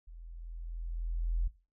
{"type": "tone with level ramp", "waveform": "sine", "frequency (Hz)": 41.84, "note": "E1", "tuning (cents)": 27, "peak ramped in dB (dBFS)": [-46, -26], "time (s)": [0.07, 1.48], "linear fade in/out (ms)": 10, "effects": ["noise-tail reverb RT60 0.3 s tail -17 dB re dry"]}